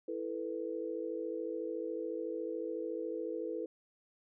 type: chord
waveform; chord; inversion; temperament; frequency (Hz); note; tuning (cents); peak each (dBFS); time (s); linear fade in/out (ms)
sine; E suspended fourth; none; equal; 329.6 / 440 / 493.9; E4 / A4 / B4; 0 / 0 / 0; -40 / -40 / -40; 0.08-3.66; 5
effects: none